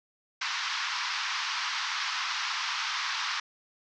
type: band-pass noise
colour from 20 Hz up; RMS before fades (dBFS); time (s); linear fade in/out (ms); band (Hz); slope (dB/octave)
pink; -32; 0.41-3.4; 5; 950 to 5800; 48
effects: none